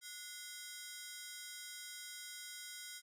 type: ring-modulated tone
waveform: 10% pulse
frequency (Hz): 1760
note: A6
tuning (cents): 0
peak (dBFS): -35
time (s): 0.01-3.02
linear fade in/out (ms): 50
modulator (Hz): 300
effects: none